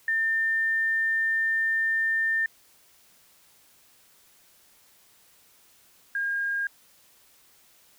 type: tone pair in turn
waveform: sine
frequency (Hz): 1800 / 1618.4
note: A6 / G#6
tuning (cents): +39 / -45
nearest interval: major second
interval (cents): 184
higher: first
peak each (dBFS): -22 / -25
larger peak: first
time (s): 0.08-2.46 / 6.15-6.67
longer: first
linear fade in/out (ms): 2
effects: white hiss -59 dBFS RMS until 7.98 s